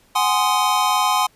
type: chord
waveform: square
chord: Ab dominant seventh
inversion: third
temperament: just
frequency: 747.5 / 830.6 / 1038.3 / 1245.9 Hz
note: Gb5 / Ab5 / C6 / Eb6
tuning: +17 / 0 / -14 / +2 cents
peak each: -24 / -22 / -20 / -25 dBFS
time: 0.15-1.27 s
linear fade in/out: 10 ms
effects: pink hiss -56 dBFS RMS until 1.35 s + resampled to 32000 Hz